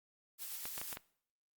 blue noise with tremolo, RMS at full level -43 dBFS, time 0.38-0.98 s, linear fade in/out 50 ms, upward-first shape square, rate 8.1 Hz, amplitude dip 25%
clicks, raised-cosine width 0.3 ms, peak -27 dBFS, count 5, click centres 0.655 / 0.779 / 0.815 / 0.928 / 0.971 s
effects noise-tail reverb RT60 0.6 s tail -21 dB re dry + Opus 48 kbps

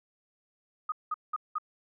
sine tone bursts, 1244.5 Hz, D#6, in tune, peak -28 dBFS, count 4, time 0.89-1.584 s, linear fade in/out 5 ms, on 31 ms, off 190 ms, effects none

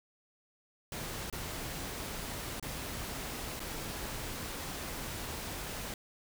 pink noise with dropouts, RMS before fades -40 dBFS, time 0.92-5.94 s, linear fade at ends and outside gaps 2 ms, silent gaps 1.3-1.326 / 2.598-2.626 / 3.595-3.602 s, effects none

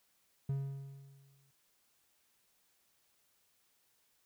triangle tone with exponential decay, 137.4 Hz, C#3, 15 cents flat, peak -29 dBFS, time 0.49-1.51 s, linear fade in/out 5 ms, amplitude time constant 220 ms, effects white hiss -74 dBFS RMS until 4.25 s

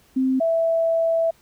sine tone pair in turn, 261.6 / 659.2 Hz, C4 / E5, 0 / 0 cents, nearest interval octave + major third, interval 1600 cents, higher second, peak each -17 dBFS, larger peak neither, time 0.16-0.4 / 0.4-1.31 s, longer second, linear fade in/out 10 ms, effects pink hiss -57 dBFS RMS until 1.41 s

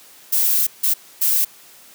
violet noise bursts at uneven times, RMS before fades -17 dBFS, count 3, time 0.32-0.67 / 0.83-0.94 / 1.21-1.45 s, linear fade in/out 10 ms, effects white hiss -46 dBFS RMS until 1.94 s + high-pass 150 Hz 12 dB/octave

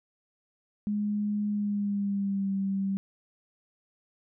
sine tone with pitch glide, 207.7 to 194.91 Hz, G#3 to G3, 0 to -10 cents, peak -26 dBFS, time 0.87-2.97 s, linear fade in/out 0 ms, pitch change -110 cents, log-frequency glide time 1.49-2.52 s, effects none

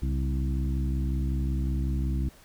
harmonic tone with a mistuned harmonic, 65.41 Hz, C2, in tune, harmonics 1 / 2 / 3 / 4 / 5, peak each -26 / -32 / -36 / -38 / -40 dBFS, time 0.02-2.29 s, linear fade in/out 5 ms, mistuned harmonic 2, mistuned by +71 cents, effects pink hiss -55 dBFS RMS until 2.44 s

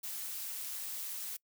blue noise with amplitude modulation, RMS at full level -38 dBFS, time 0.03-1.37 s, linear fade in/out 10 ms, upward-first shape sine, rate 206 Hz, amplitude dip 60%, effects noise-tail reverb RT60 0.1 s tail -24 dB re dry

